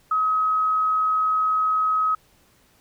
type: tone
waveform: sine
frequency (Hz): 1272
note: D#6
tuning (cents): +38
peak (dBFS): -18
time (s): 0.11-2.15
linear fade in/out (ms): 5
effects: pink hiss -59 dBFS RMS until 2.8 s